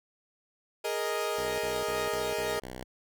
sawtooth chord, Ab suspended second, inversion none, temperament equal, 415.3 / 466.2 / 622.3 Hz, Ab4 / Bb4 / Eb5, 0 / 0 / 0 cents, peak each -30 dBFS, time 0.84-2.6 s, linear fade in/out 10 ms
5% pulse tone bursts, 63.1 Hz, B1, 38 cents sharp, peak -28 dBFS, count 6, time 1.37-2.84 s, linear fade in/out 10 ms, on 220 ms, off 30 ms
effects none

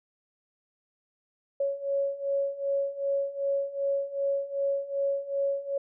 sine beating tone pair, 554.4 / 557 Hz, C#5 / C#5, 0 / +8 cents, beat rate 2.6 Hz, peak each -31 / -28 dBFS, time 1.6-5.78 s, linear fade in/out 5 ms, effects none

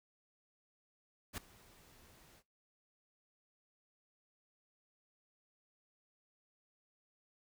pink noise with ADSR envelope, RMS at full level -40 dBFS, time 1.33-2.43 s, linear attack 46 ms, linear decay 5 ms, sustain -23 dB, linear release 53 ms, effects noise-tail reverb RT60 0.2 s tail -19 dB re dry

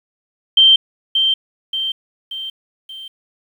sine tone with echo, 3136 Hz, G7, in tune, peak -6 dBFS, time 0.57-0.76 s, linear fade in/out 5 ms, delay 580 ms, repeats 4, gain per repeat -6 dB, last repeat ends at 3.08 s, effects 8-bit

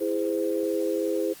sine chord, E augmented, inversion none, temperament just, 329.6 / 412 / 515 Hz, E4 / G#4 / B#4, 0 / -14 / -28 cents, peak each -28 dBFS, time 0-1.34 s, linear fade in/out 20 ms, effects white hiss -47 dBFS RMS until 1.4 s + Opus 24 kbps

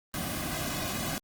pink noise with comb filter, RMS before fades -33 dBFS, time 0.14-1.18 s, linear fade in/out 0 ms, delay 2.2 ms, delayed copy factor -0.8, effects Opus 24 kbps

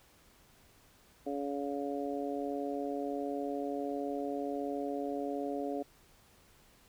harmonic tone, 141.4 Hz, C#3, 35 cents sharp, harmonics 2 / 3 / 4 / 5, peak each -37 / -39 / -40 / -41 dBFS, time 1.26-5.83 s, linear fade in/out 10 ms, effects pink hiss -63 dBFS RMS until 6.88 s

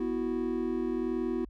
triangle chord, B suspended fourth, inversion none, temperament just, 246.9 / 329.3 / 370.4 Hz, B3 / E4 / F#4, 0 / -2 / +2 cents, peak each -31 dBFS, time 0-1.45 s, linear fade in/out 5 ms, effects added 50 Hz sine -46 dBFS peak until 1.49 s

